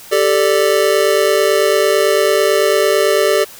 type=chord; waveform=square; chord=G suspended second; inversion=none; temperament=just; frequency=392 / 441 / 588 Hz; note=G4 / A4 / D5; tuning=0 / +4 / +2 cents; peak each=-16 dBFS; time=0.11-3.45 s; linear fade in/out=20 ms; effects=white hiss -37 dBFS RMS until 3.59 s